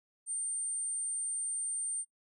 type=tone; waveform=sine; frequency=8870 Hz; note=C#9; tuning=in tune; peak=-32 dBFS; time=0.26-2.05 s; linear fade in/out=50 ms; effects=noise-tail reverb RT60 0.1 s tail -19 dB re dry + tanh soft clip ceiling -28 dBFS